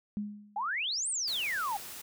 sine tone with exponential decay, 207.3 Hz, G#3, 3 cents flat, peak -29 dBFS, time 0.17-0.68 s, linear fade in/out 0 ms, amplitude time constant 110 ms
sine exponential two-way sweep, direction up then down, 774 to 9200 to 774 Hz, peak -30 dBFS, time 0.56-1.77 s, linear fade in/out 5 ms, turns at 1.09 s
white noise, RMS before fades -44 dBFS, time 1.27-2.02 s, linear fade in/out 10 ms
effects none

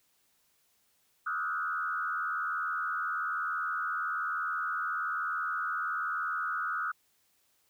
sine tone with frequency modulation, 1357 Hz, E6, 50 cents sharp, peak -30 dBFS, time 1.26-6.92 s, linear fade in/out 10 ms, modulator 81.1 Hz, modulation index 1.8, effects white hiss -71 dBFS RMS until 7.69 s

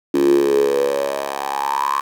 10% pulse tone with high-pass filter sweep, 69.6 Hz, C#2, 8 cents sharp, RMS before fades -18 dBFS, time 0.14-2.01 s, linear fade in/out 5 ms, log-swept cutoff 310 to 1100 Hz, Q 9.9, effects none

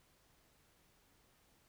silence, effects pink hiss -71 dBFS RMS until 1.68 s

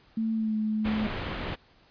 sine tone with pitch glide, 222.8 to 215.7 Hz, A3 to A3, +22 to -34 cents, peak -25 dBFS, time 0.17-1.07 s, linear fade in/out 5 ms, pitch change -56 cents, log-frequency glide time 0.34-0.55 s
pink low-pass noise, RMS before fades -34 dBFS, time 0.84-1.56 s, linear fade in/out 20 ms, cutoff 3500 Hz, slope 24 dB/octave
effects pink hiss -60 dBFS RMS until 1.9 s + resampled to 11025 Hz

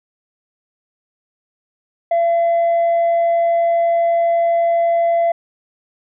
sine tone with tanh clipping, 678 Hz, E5, 49 cents sharp, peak -13 dBFS, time 2.11-5.32 s, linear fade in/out 5 ms, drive 1 dB, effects none

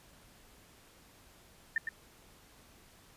sine tone with echo, 1800 Hz, A6, 39 cents sharp, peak -27 dBFS, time 1.76-1.78 s, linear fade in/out 2 ms, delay 110 ms, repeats 1, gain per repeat -6 dB, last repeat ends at 1.89 s, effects pink hiss -60 dBFS RMS until 3.16 s + resampled to 32000 Hz

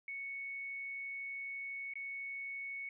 sine tone with dropouts, 2217 Hz, C#7, in tune, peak -40 dBFS, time 0.08-2.89 s, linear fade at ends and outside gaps 2 ms, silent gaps 1.937-1.955 s, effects none

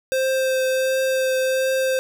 square tone with vibrato, 523.3 Hz, C5, in tune, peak -19 dBFS, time 0.12-1.99 s, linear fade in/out 0 ms, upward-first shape triangle, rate 1.4 Hz, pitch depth 13 cents each way, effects none

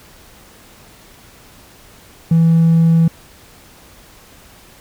triangle tone, 164.81 Hz, E3, in tune, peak -5 dBFS, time 2.31-3.08 s, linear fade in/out 5 ms, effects tanh soft clip ceiling -4 dBFS + pink hiss -44 dBFS RMS until 4.8 s

